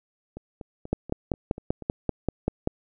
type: two click trains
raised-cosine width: 2 ms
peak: -24 / -10 dBFS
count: 7 / 10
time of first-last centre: 0.37-1.823 / 0.93-2.674 s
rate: 4.13 / 5.16 Hz
effects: none